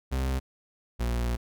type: tone pair in turn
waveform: 40% pulse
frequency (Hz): 65.7 / 59.2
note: C2 / A#1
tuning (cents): +8 / +27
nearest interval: major second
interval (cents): 181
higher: first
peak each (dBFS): -25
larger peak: neither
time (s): 0.11-0.4 / 0.99-1.37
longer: second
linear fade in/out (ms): 20
effects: none